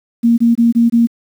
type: tone bursts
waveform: sine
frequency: 233.5 Hz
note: A#3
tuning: 3 cents sharp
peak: -7 dBFS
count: 5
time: 0.23-1.072 s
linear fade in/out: 20 ms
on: 150 ms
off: 23 ms
effects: 7-bit